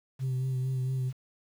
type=tone with vibrato; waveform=sine; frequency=130 Hz; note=C3; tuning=11 cents flat; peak=-25 dBFS; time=0.19-1.13 s; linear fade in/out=50 ms; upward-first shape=sine; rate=4.4 Hz; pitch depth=29 cents each way; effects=tanh soft clip ceiling -26 dBFS + 9-bit